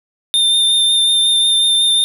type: tone with vibrato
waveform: square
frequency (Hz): 3607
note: A7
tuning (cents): +42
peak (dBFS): -11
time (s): 0.34-2.04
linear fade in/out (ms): 0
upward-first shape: triangle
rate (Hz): 5.5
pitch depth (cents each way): 18
effects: none